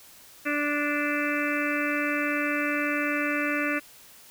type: harmonic tone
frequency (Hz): 292.9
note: D4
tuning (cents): -5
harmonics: 1 / 2 / 4 / 5 / 6 / 7 / 8 / 9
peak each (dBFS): -29 / -33 / -35 / -32 / -33 / -34 / -35 / -34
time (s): 0.45-3.8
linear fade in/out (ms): 20
effects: white hiss -51 dBFS RMS until 4.3 s